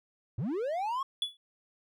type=linear sweep; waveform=triangle; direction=up; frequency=92.5 to 1113 Hz; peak=-28 dBFS; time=0.38-1.03 s; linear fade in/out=5 ms
type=tone with exponential decay; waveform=triangle; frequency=3419 Hz; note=G#7; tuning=50 cents sharp; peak=-23 dBFS; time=1.22-1.37 s; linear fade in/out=2 ms; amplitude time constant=31 ms
effects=none